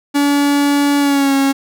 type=tone with pitch glide; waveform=45% pulse; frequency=285.8 to 273.8 Hz; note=D4 to C#4; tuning=-47 to -21 cents; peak=-11 dBFS; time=0.14-1.53 s; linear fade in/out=20 ms; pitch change=-74 cents; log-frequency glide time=0.99-1.34 s; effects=none